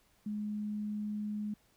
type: tone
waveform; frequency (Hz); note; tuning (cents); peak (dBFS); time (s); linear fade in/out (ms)
sine; 209.8; G#3; +18; -34; 0.26-1.54; 5
effects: pink hiss -69 dBFS RMS until 1.76 s